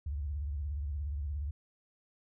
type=tone with vibrato; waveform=sine; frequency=72.1 Hz; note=D2; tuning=31 cents flat; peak=-33 dBFS; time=0.06-1.51 s; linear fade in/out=5 ms; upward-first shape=triangle; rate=17 Hz; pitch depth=210 cents each way; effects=none